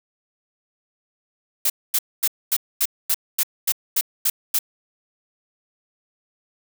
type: noise bursts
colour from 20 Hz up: blue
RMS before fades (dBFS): -19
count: 11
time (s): 1.65-4.589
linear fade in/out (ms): 5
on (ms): 49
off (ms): 240
effects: none